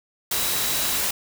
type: tone in noise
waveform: sine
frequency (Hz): 3900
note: B7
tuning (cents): -23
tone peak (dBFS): -33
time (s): 0.33-0.98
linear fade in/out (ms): 5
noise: white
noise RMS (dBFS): -24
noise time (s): 0.31-1.11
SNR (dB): -12
effects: none